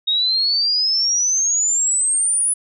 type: exponential sweep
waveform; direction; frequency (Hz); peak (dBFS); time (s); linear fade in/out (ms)
sine; up; 3727 to 10000; -15; 0.07-2.54; 10
effects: none